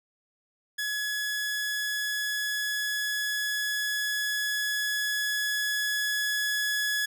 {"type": "tone with level ramp", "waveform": "sawtooth", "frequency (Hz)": 1692, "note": "G#6", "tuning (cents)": 32, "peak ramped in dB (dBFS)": [-25, -22], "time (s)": [0.78, 7.06], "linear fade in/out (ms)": 10, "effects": []}